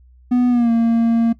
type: tone with pitch glide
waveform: triangle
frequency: 246.9 to 230.4 Hz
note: B3 to A#3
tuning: 0 to -20 cents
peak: -10 dBFS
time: 0.31-1.33 s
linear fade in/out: 10 ms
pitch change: -120 cents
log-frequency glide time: 0.49-0.71 s
effects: noise-tail reverb RT60 0.1 s tail -18 dB re dry + added 62 Hz sine -45 dBFS peak until 1.39 s